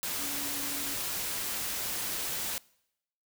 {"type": "tone in noise", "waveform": "sine", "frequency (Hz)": 282.3, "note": "C#4", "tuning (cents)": 32, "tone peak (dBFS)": -43, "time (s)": [0.19, 0.94], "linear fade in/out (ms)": 0, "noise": "white", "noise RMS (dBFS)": -34, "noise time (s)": [0.03, 2.58], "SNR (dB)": -12, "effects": ["noise-tail reverb RT60 0.8 s tail -24 dB re dry"]}